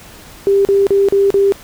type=tone bursts; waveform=sine; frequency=396.2 Hz; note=G4; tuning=18 cents sharp; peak=-8 dBFS; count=5; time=0.47-1.522 s; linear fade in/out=0 ms; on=180 ms; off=38 ms; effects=pink hiss -38 dBFS RMS until 1.63 s